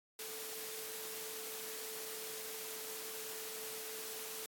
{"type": "tone in noise", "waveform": "sine", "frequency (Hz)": 440, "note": "A4", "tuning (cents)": 0, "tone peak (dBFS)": -50, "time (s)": [0.19, 4.46], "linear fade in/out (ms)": 2, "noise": "white", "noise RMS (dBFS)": -45, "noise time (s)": [0.19, 4.46], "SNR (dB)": -8, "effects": ["high-pass 200 Hz 12 dB/octave", "AAC 64 kbps"]}